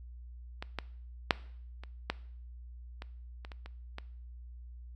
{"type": "clicks", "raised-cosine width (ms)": 0.3, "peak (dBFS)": [-22, -18, -6, -30, -14, -26, -29, -30, -30, -24], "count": 10, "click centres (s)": [0.625, 0.787, 1.308, 1.836, 2.1, 3.021, 3.449, 3.518, 3.66, 3.984], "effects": ["noise-tail reverb RT60 0.6 s tail -20 dB re dry", "added 60 Hz sine -45 dBFS peak until 4.95 s"]}